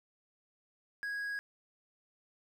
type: tone with hard clipping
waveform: triangle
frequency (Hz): 1653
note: G#6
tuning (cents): -9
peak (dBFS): -36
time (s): 1.03-1.39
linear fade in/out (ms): 0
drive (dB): 6
effects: none